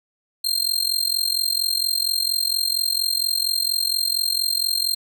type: tone with amplitude modulation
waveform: sawtooth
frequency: 4186 Hz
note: C8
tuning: in tune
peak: -13 dBFS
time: 0.44-4.95 s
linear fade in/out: 10 ms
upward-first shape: sine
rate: 44.3 Hz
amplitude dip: 90%
effects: none